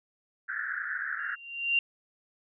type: band-pass noise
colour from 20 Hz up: white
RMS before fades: -34 dBFS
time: 0.48-1.36 s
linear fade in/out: 20 ms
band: 1400 to 1800 Hz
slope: 96 dB/octave
type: tone with exponential growth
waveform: sine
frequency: 2772 Hz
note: F7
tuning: 14 cents flat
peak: -20 dBFS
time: 1.19-1.79 s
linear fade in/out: 2 ms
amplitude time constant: 130 ms
effects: none